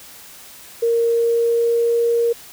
sine tone with pitch glide, 464.7 to 468.2 Hz, A#4 to A#4, -5 to +8 cents, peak -14 dBFS, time 0.82-2.33 s, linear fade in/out 10 ms, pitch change +13 cents, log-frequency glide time 1.01-1.97 s, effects white hiss -41 dBFS RMS until 2.52 s

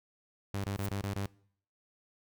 sawtooth tone bursts, 99.4 Hz, G2, 25 cents sharp, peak -29 dBFS, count 6, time 0.54-1.26 s, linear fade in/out 0 ms, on 100 ms, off 24 ms
violet noise with exponential growth, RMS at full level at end -39 dBFS, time 0.72-0.86 s, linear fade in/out 1 ms, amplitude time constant 29 ms
effects noise-tail reverb RT60 0.6 s tail -23 dB re dry

